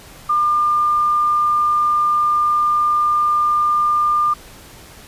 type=tone; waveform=sine; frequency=1200 Hz; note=D6; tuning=37 cents sharp; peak=-13 dBFS; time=0.29-4.34 s; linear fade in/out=10 ms; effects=pink hiss -41 dBFS RMS until 5.07 s + resampled to 32000 Hz